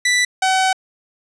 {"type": "tone pair in turn", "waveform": "sawtooth", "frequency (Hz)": [1975.5, 756.8], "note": ["B6", "F#5"], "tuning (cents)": [0, 39], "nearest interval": "octave + perfect fourth", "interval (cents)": 1661, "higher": "first", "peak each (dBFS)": -10, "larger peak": "neither", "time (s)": [[0.05, 0.25], [0.42, 0.73]], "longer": "second", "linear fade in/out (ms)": 5, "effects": ["resampled to 22050 Hz", "8-bit"]}